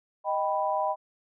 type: chord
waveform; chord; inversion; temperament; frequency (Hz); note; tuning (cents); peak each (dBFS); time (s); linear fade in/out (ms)
sine; Eb augmented; none; equal; 622.3 / 784 / 987.8; Eb5 / G5 / B5; 0 / 0 / 0; -29; 0.24-0.96; 50
effects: none